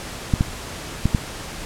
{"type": "clicks", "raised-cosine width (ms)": 5, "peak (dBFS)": -4, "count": 4, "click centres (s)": [0.338, 0.409, 1.056, 1.148], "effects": ["pink hiss -33 dBFS RMS until 1.65 s", "low-pass 10000 Hz 12 dB/octave"]}